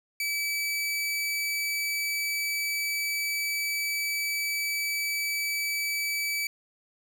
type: tone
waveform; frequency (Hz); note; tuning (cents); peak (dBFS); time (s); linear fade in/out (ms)
sawtooth; 2300; D7; -37; -24; 0.2-6.47; 2
effects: none